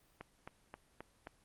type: click train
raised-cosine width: 0.5 ms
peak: -30 dBFS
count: 5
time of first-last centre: 0.21-1.271 s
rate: 3.77 Hz
effects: pink hiss -70 dBFS RMS until 1.44 s + Opus 24 kbps